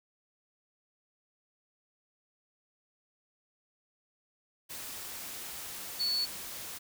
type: tone in noise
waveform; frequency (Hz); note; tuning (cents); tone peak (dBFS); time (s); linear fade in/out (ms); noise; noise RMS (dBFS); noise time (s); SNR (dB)
sine; 4435; C#8; 0; -28; 5.99-6.26; 20; white; -42; 4.69-6.79; +11
effects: none